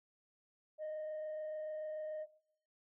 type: tone with frequency modulation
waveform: sine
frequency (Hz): 618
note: D#5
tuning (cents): -12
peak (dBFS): -37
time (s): 0.78-2.27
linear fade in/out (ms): 50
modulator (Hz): 26.9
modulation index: 0.23
effects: noise-tail reverb RT60 0.7 s tail -21 dB re dry + tanh soft clip ceiling -38 dBFS